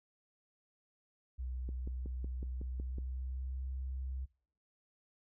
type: tone with pitch glide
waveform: sine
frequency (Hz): 62.9 to 65.23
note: B1 to C2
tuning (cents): +32 to -5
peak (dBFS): -37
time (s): 1.38-4.26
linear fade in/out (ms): 20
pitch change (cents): +63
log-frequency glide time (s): 2.62-3.64
type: click train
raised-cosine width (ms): 3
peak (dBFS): -33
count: 8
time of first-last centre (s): 1.69-2.984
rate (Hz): 5.41
effects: noise-tail reverb RT60 0.6 s tail -24 dB re dry